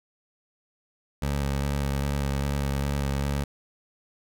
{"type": "tone with vibrato", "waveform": "20% pulse", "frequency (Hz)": 69.9, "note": "C#2", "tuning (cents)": 15, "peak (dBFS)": -20, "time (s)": [1.22, 3.44], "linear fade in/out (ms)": 5, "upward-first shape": "square", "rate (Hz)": 2.5, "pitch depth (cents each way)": 18, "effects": []}